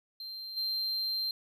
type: tone with level steps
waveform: triangle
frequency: 4153 Hz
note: C8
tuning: 14 cents flat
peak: -38 / -29 dBFS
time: 0.2-1.31 s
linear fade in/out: 2 ms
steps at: 0.56 s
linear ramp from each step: 20 ms
effects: none